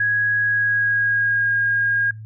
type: tone with pitch glide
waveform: sine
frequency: 1660 to 1626.8 Hz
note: G#6 to G#6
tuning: -1 to -36 cents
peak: -16 dBFS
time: 0-2.11 s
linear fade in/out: 5 ms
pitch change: -35 cents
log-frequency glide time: 0.38-1.52 s
effects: noise-tail reverb RT60 0.2 s tail -24 dB re dry + added 109 Hz sine -33 dBFS peak until 2.25 s